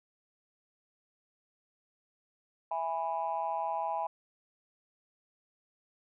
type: chord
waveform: sine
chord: E major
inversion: none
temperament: just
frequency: 659.3 / 824.1 / 988.9 Hz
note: E5 / G#5 / B5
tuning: 0 / -14 / +2 cents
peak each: -36 / -33 / -35 dBFS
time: 2.71-4.07 s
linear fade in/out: 5 ms
effects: tanh soft clip ceiling -22 dBFS